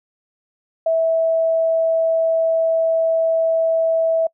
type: tone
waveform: sine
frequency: 653 Hz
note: E5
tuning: 17 cents flat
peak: -14 dBFS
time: 0.86-4.27 s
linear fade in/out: 5 ms
effects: noise-tail reverb RT60 0.1 s tail -26 dB re dry